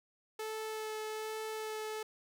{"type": "tone with vibrato", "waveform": "sawtooth", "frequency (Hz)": 435, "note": "A4", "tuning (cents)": -20, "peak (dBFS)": -34, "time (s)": [0.39, 2.03], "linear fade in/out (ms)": 5, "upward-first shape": "sine", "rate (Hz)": 1.2, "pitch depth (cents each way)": 10, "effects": []}